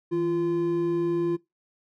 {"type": "tone pair together", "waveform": "triangle", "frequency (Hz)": [162.4, 344.1], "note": ["E3", "F4"], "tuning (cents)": [-26, -26], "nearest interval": "octave + minor second", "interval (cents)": 1300, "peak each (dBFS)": [-31, -21], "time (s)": [0.11, 1.37], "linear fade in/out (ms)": 20, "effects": ["noise-tail reverb RT60 0.2 s tail -21 dB re dry"]}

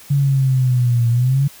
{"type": "exponential two-way sweep", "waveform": "sine", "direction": "down then up", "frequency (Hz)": [142.9, 116.54, 142.9], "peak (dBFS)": -12, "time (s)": [0.1, 1.48], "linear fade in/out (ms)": 10, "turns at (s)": 1.09, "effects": ["white hiss -42 dBFS RMS until 1.6 s"]}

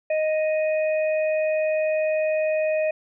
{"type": "harmonic tone", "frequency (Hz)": 622.3, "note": "D#5", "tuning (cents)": 0, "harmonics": [1, 3, 4], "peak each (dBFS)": [-20, -38, -32], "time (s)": [0.1, 2.91], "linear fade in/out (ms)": 5, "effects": []}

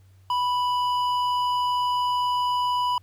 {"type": "tone with hard clipping", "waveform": "triangle", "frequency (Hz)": 987.8, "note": "B5", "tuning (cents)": 0, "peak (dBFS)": -23, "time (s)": [0.3, 2.98], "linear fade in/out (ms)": 2, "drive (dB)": 12, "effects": ["added 95 Hz sine -51 dBFS peak until 3.02 s", "pink hiss -66 dBFS RMS until 3.02 s"]}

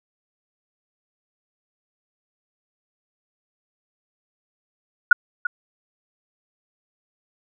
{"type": "tone with echo", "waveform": "sine", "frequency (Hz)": 1447, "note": "F#6", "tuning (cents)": -39, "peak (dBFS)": -6, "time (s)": [5.11, 5.13], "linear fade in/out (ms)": 5, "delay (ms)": 340, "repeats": 1, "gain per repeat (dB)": -13, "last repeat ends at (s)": 5.47, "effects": []}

